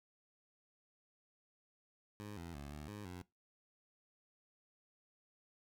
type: tone with pitch steps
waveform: 15% pulse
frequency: 103.9 / 84.7 / 71.3 / 74.5 / 103.7 / 89.8 Hz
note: G#2 / E2 / C#2 / D2 / G#2 / F2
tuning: +1 / +48 / +49 / +25 / -2 / +49 cents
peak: -40 dBFS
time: 2.2-3.22 s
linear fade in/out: 0 ms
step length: 170 ms
effects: noise-tail reverb RT60 0.2 s tail -20 dB re dry